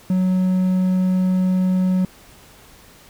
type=tone; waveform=triangle; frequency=185 Hz; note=F#3; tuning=in tune; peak=-13 dBFS; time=0.1-2.05 s; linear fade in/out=2 ms; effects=pink hiss -47 dBFS RMS until 3.09 s